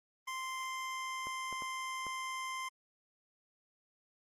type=tone; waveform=25% pulse; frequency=1044 Hz; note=C6; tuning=4 cents flat; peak=-34 dBFS; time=0.27-2.69 s; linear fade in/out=10 ms
type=clicks; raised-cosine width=1 ms; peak=-33 dBFS; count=4; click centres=1.27 / 1.527 / 1.622 / 2.067 s
effects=low-pass 12000 Hz 12 dB/octave + Opus 24 kbps